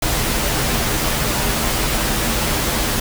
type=noise with comb filter; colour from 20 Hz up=pink; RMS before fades=-19 dBFS; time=0.02-3 s; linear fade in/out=5 ms; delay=11 ms; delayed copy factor=-0.5; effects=none